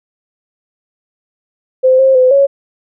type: tone with pitch steps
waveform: sine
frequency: 517 / 531 / 510 / 555 Hz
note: C5 / C5 / C5 / C#5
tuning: -21 / +25 / -44 / +2 cents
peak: -5 dBFS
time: 1.83-2.47 s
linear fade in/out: 20 ms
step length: 160 ms
effects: none